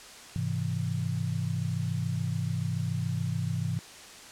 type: chord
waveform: sine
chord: Ab augmented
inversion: none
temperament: equal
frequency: 103.83 / 130.81 / 164.81 Hz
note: Ab2 / C3 / E3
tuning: 0 / 0 / 0 cents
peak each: -32 dBFS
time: 0.36-3.79 s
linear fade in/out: 0 ms
effects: white hiss -47 dBFS RMS until 4.31 s + low-pass 8000 Hz 12 dB/octave